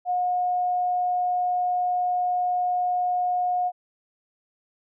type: tone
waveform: sine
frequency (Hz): 721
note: F#5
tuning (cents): -45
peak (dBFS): -21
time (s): 0.05-3.72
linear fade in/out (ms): 50
effects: none